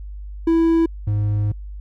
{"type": "tone pair in turn", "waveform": "triangle", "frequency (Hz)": [329.6, 104.01], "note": ["E4", "G#2"], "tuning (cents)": [0, 3], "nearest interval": "octave + minor sixth", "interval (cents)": 1997, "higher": "first", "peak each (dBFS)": [-11, -15], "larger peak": "first", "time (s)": [[0.47, 0.86], [1.07, 1.52]], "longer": "second", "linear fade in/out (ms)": 5, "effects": ["added 50 Hz sine -30 dBFS peak until 1.8 s"]}